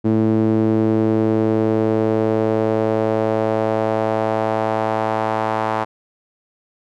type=tone with band-pass filter sweep; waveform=sawtooth; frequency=110 Hz; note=A2; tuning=in tune; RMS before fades=-18 dBFS; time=0.04-5.85 s; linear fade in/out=20 ms; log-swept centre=290 to 910 Hz; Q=2; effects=none